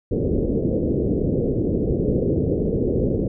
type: low-pass noise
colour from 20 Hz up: white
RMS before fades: -21 dBFS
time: 0.11-3.28 s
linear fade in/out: 5 ms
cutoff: 490 Hz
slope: 48 dB/octave
effects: none